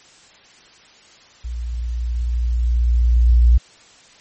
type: tone with level ramp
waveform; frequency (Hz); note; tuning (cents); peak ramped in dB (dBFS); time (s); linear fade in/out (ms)
sine; 59.2; A#1; +27; -24 to -7; 1.44-3.58; 10
effects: white hiss -48 dBFS RMS until 4.2 s + MP3 32 kbps